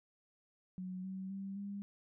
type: tone with pitch steps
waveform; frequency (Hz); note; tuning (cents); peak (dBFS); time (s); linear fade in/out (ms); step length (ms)
sine; 184.4 / 189.69 / 195.14 / 200.7; F#3 / F#3 / G3 / G3; -6 / +43 / -8 / +41; -40; 0.78-1.82; 0; 260
effects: none